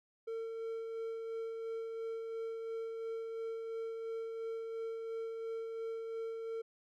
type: tone with tremolo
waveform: triangle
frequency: 452.6 Hz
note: A4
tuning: 49 cents sharp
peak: -35 dBFS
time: 0.27-6.62 s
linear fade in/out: 10 ms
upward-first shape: sine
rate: 2.9 Hz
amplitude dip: 30%
effects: none